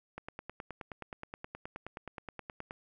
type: click train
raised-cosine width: 0.5 ms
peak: -26 dBFS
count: 25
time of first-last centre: 0.18-2.709 s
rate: 9.49 Hz
effects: none